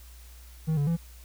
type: tone with pitch steps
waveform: triangle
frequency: 158.2 / 143.8 / 167.4 Hz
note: D#3 / D3 / E3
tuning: +29 / -36 / +27 cents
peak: -21 dBFS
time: 0.67-0.97 s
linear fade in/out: 20 ms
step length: 100 ms
effects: added 60 Hz sine -46 dBFS peak until 1.24 s + white hiss -55 dBFS RMS until 1.24 s